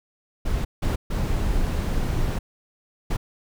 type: noise bursts at uneven times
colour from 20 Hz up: brown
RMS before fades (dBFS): -23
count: 4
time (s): 0.45-0.65 / 0.82-0.96 / 1.1-2.39 / 3.1-3.17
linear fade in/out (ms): 10
effects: none